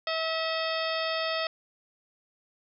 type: harmonic tone with a mistuned harmonic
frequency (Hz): 646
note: E5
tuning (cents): -35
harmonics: 1 / 2 / 3 / 4 / 5 / 6 / 7 / 8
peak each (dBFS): -31 / -34 / -36 / -37 / -38 / -39 / -39 / -40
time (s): 0.07-1.47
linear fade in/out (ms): 2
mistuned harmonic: 6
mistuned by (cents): -100
effects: none